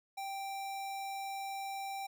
square tone, 784 Hz, G5, in tune, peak -39 dBFS, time 0.17-2.07 s, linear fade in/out 10 ms, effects none

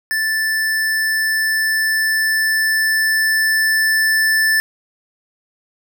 square tone with level ramp, 1760 Hz, A6, in tune, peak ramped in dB -17 to -13 dBFS, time 0.11-4.6 s, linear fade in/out 0 ms, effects none

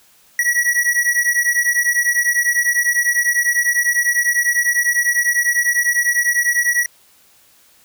square beating tone pair, 1923 / 1933 Hz, B6 / B6, -47 / -38 cents, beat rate 10 Hz, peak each -18 dBFS, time 0.39-6.86 s, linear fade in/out 2 ms, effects white hiss -52 dBFS RMS until 7.84 s

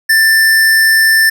square tone, 1775 Hz, A6, 15 cents sharp, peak -7 dBFS, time 0.09-1.3 s, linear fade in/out 10 ms, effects none

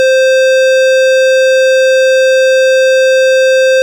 sine tone with hard clipping, 523.3 Hz, C5, in tune, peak -7 dBFS, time 0-3.82 s, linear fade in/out 0 ms, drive 17 dB, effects none

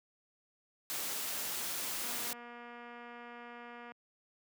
white noise, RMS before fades -38 dBFS, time 0.9-2.33 s, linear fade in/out 0 ms
click train, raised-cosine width 0.5 ms, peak -35 dBFS, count 450, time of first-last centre 2.04-3.919 s, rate 239 Hz
effects high-pass 150 Hz 12 dB/octave

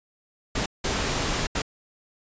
pink noise bursts at uneven times, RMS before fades -26 dBFS, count 3, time 0.55-0.66 / 0.84-1.47 / 1.55-1.62 s, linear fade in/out 5 ms, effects resampled to 16000 Hz

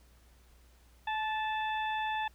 harmonic tone with a mistuned harmonic, 876 Hz, A5, 8 cents flat, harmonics 1 / 2 / 3 / 4, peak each -32 / -38 / -42 / -44 dBFS, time 1.07-2.28 s, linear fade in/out 5 ms, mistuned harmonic 1, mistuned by -22 cents, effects added 60 Hz sine -59 dBFS peak until 2.34 s + pink hiss -66 dBFS RMS until 2.34 s

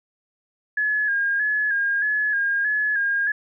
sine tone with vibrato, 1661.2 Hz, G#6, in tune, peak -19 dBFS, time 0.77-3.32 s, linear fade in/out 5 ms, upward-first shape square, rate 1.6 Hz, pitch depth 44 cents each way, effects none

